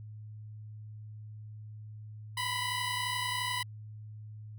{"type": "tone pair together", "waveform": "15% pulse", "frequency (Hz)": [976.5, 1008], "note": ["B5", "B5"], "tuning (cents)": [-20, 35], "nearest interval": "minor second", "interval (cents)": 55, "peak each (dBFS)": -28, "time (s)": [2.37, 3.63], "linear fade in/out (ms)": 5, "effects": ["added 107 Hz sine -43 dBFS peak until 4.58 s"]}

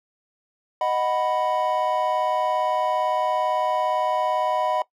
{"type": "chord", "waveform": "triangle", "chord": "B major", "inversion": "first", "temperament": "equal", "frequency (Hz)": [622.3, 740, 987.8], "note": ["D#5", "F#5", "B5"], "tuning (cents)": [0, 0, 0], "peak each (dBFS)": -23, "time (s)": [0.81, 4.82], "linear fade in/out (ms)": 2, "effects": ["noise-tail reverb RT60 0.1 s tail -19 dB re dry"]}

